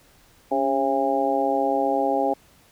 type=harmonic tone with a mistuned harmonic; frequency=135.4 Hz; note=C#3; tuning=40 cents flat; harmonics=2 / 3 / 4 / 5 / 6; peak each=-27 / -28 / -25 / -26 / -24 dBFS; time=0.51-2.34 s; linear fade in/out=10 ms; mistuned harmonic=2; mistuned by=+52 cents; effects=pink hiss -56 dBFS RMS until 2.71 s